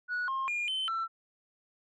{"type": "tone with pitch steps", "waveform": "sine", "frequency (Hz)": [1466, 1067, 2418, 3070, 1339], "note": ["F#6", "C6", "D7", "G7", "E6"], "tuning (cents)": [-16, 34, 50, -37, 27], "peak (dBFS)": -28, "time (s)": [0.08, 1.08], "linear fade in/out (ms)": 50, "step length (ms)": 200, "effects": ["tanh soft clip ceiling -28 dBFS"]}